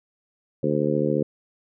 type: harmonic tone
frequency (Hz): 74.3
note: D2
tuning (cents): +21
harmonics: 2 / 3 / 4 / 5 / 6 / 7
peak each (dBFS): -27 / -27 / -27 / -27 / -27 / -27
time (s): 0.63-1.23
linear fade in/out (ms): 5
effects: none